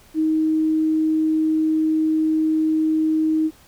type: tone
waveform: sine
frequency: 314.5 Hz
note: D#4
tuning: 19 cents sharp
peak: -16 dBFS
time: 0.14-3.51 s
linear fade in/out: 50 ms
effects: pink hiss -51 dBFS RMS until 3.67 s